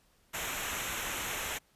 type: noise with comb filter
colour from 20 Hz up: pink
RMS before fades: -36 dBFS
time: 0.33-1.59 s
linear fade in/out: 20 ms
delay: 0.21 ms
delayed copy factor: -0.7
effects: pink hiss -68 dBFS RMS until 1.75 s + resampled to 32000 Hz